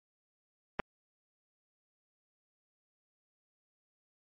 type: clicks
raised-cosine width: 0.5 ms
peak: -17 dBFS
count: 2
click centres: 0.794 / 0.799 s
effects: MP3 48 kbps